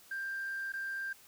sine tone with dropouts, 1584 Hz, G6, 18 cents sharp, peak -34 dBFS, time 0.11-1.13 s, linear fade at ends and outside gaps 5 ms, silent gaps 0.722-0.736 s, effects tanh soft clip ceiling -32 dBFS + white hiss -59 dBFS RMS until 1.27 s

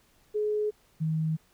sine tone pair in turn, 422.5 / 158.26 Hz, G#4 / D#3, +30 / +30 cents, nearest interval octave + perfect fourth, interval 1700 cents, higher first, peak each -25 dBFS, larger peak neither, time 0.34-0.71 / 1-1.37 s, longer neither, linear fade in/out 20 ms, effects pink hiss -64 dBFS RMS until 1.53 s

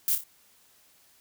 violet noise with echo, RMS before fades -25 dBFS, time 0.08-0.15 s, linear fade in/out 0 ms, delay 29 ms, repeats 3, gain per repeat -7 dB, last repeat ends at 0.237 s, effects white hiss -61 dBFS RMS until 1.2 s

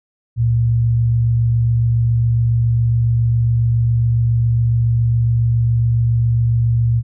sine tone pair together, 69.3 / 116.54 Hz, C#2 / A#2, 0 / 0 cents, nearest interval major sixth, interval 900 cents, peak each -24 / -12 dBFS, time 0.36-7.03 s, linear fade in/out 50 ms, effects none

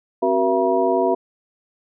sine tone cluster, 265.5 / 377.4 / 474.8 / 672 / 958 Hz, C4 / F#4 / A#4 / E5 / A#5, +25 / +34 / +32 / +33 / +47 cents, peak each -25 / -20 / -23 / -20 / -24 dBFS, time 0.22-1.15 s, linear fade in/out 10 ms, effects none

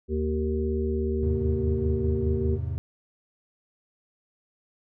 harmonic tone, 76.8 Hz, D#2, 22 cents flat, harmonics 1 / 3 / 5 / 6, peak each -27 / -31 / -28 / -37 dBFS, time 0.08-2.59 s, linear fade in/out 50 ms
triangle chord, E augmented, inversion none, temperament equal with one note detuned, 81.79 / 103.83 / 130.81 Hz, E2 / G#2 / B#2, -13 / 0 / 0 cents, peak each -28 / -31 / -31 dBFS, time 1.23-2.78 s, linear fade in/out 0 ms
effects none

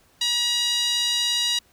5% pulse tone with band-pass filter, 957 Hz, A#5, 45 cents sharp, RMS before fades -23 dBFS, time 0.21-1.59 s, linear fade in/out 5 ms, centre 3700 Hz, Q 2.6, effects pink hiss -59 dBFS RMS until 1.72 s

